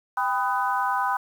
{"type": "harmonic tone with a mistuned harmonic", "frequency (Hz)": 250, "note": "B3", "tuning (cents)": 21, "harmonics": [3, 4, 5, 6], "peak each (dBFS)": [-27, -25, -29, -30], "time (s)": [0.17, 1.17], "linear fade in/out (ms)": 5, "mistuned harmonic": 3, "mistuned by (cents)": 91, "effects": ["8-bit"]}